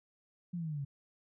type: exponential sweep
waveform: sine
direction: down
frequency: 179.9 to 135.7 Hz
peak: -35 dBFS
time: 0.53-0.85 s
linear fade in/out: 10 ms
effects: none